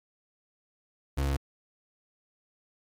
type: tone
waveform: 35% pulse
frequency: 69.3 Hz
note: C#2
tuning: in tune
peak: -24 dBFS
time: 1.17-1.37 s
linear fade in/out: 10 ms
effects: MP3 96 kbps